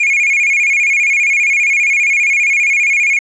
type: tone with vibrato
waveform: triangle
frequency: 2296 Hz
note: D7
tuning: 40 cents flat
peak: -8 dBFS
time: 0-3.19 s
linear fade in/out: 5 ms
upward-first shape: square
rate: 15 Hz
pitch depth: 84 cents each way
effects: resampled to 22050 Hz + 7-bit